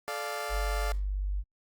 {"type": "chord", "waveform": "20% pulse", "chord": "D minor", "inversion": "second", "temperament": "equal with one note detuned", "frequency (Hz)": [432.9, 587.3, 698.5], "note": ["A4", "D5", "F5"], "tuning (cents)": [-28, 0, 0], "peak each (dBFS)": [-34, -32, -32], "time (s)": [0.08, 0.92], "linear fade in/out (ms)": 0}
{"type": "tone", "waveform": "sine", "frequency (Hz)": 48.86, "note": "G1", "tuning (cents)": -5, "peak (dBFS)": -28, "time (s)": [0.49, 1.44], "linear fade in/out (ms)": 50}
{"effects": ["Opus 48 kbps"]}